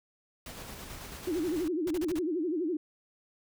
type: noise with tremolo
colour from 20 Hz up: pink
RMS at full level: -43 dBFS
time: 0.46-1.68 s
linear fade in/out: 2 ms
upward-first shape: square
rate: 9.1 Hz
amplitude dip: 25%
type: tone with vibrato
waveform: sine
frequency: 333.4 Hz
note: E4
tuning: 20 cents sharp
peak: -28 dBFS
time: 1.27-2.77 s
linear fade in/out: 5 ms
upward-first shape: sine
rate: 12 Hz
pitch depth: 190 cents each way
type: noise bursts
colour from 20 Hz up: pink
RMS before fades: -42 dBFS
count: 5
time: 1.87-2.19 s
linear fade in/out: 2 ms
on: 36 ms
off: 35 ms
effects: none